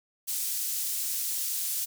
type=high-pass noise; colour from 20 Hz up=pink; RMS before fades=-31 dBFS; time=0.27-1.86 s; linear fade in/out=20 ms; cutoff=7500 Hz; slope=12 dB/octave; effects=none